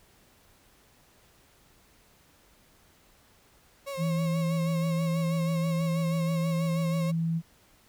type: tone with vibrato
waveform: 35% pulse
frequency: 545 Hz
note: C#5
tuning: 29 cents flat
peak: -32 dBFS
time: 3.86-7.12 s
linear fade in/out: 20 ms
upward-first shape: sine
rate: 6.2 Hz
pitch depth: 47 cents each way
type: tone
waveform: sine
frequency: 164.81 Hz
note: E3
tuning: in tune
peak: -25 dBFS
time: 3.97-7.42 s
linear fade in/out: 50 ms
effects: pink hiss -61 dBFS RMS until 7.88 s